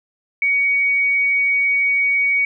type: tone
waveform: sine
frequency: 2247 Hz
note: C#7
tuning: 23 cents sharp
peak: -14 dBFS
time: 0.42-2.45 s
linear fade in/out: 2 ms
effects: none